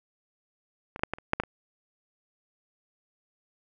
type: clicks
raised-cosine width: 0.5 ms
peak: -21 / -26 / -8 / -14 / -30 / -7 / -12 / -23 dBFS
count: 8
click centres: 0.961 / 0.994 / 1.035 / 1.136 / 1.185 / 1.334 / 1.4 / 1.436 s
effects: none